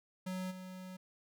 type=tone with level steps; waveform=square; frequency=185.3 Hz; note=F#3; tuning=3 cents sharp; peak=-38 / -46 dBFS; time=0.26-0.97 s; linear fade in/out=10 ms; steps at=0.5 s; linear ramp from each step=20 ms; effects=none